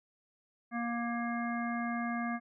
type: harmonic tone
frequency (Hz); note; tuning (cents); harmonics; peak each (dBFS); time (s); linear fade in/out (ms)
235.8; A#3; +20; 1 / 3 / 5 / 7 / 9; -34 / -39 / -41 / -42 / -44; 0.71-2.4; 50
effects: none